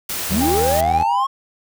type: noise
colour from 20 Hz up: white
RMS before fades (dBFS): -25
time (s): 0.09-0.81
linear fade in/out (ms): 5
type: tone with vibrato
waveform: sawtooth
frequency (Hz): 81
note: E2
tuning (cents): -30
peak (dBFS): -19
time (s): 0.29-1.04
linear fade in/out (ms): 20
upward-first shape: triangle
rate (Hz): 10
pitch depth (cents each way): 34
type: linear sweep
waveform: triangle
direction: up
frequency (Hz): 164.81 to 1100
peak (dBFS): -15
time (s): 0.31-1.27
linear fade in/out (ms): 10
type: tone with pitch glide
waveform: sine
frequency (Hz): 798 to 803.1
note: G5 to G5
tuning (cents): +31 to +42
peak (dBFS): -19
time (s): 0.4-1.25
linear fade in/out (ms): 20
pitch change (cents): +11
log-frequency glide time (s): 0.94-1.13
effects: none